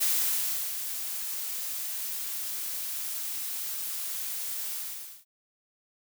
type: noise with ADSR envelope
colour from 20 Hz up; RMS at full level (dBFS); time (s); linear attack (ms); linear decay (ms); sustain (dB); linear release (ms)
blue; -25; 0-5.25; 20; 690; -9; 510
effects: none